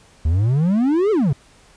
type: exponential two-way sweep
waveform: triangle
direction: up then down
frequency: 73.42 to 451 to 124 Hz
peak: -12 dBFS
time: 0.25-1.33 s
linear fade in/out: 5 ms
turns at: 1.11 s
effects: pink hiss -51 dBFS RMS until 1.76 s + resampled to 22050 Hz